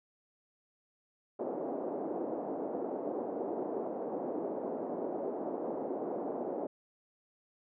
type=band-pass noise; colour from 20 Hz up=pink; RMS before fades=-37 dBFS; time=1.39-6.67 s; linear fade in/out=5 ms; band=280 to 690 Hz; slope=24 dB/octave; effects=none